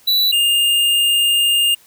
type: tone pair in turn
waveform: square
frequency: 3951 / 2819 Hz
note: B7 / F7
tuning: 0 / +16 cents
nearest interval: tritone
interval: 584 cents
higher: first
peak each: -13 dBFS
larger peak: neither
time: 0.07-0.32 / 0.32-1.75 s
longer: second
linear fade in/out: 10 ms
effects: white hiss -50 dBFS RMS until 1.86 s